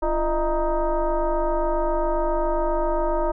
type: tone with frequency modulation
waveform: sine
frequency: 295.3 Hz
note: D4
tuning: 10 cents sharp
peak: -19 dBFS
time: 0.02-3.32 s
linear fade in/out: 10 ms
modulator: 319 Hz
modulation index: 2.3
effects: none